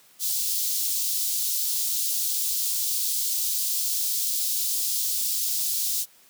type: high-pass noise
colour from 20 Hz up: white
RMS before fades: -26 dBFS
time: 0.19-6.06 s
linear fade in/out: 50 ms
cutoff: 3900 Hz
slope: 24 dB/octave
effects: white hiss -56 dBFS RMS until 6.29 s + high-pass 100 Hz 12 dB/octave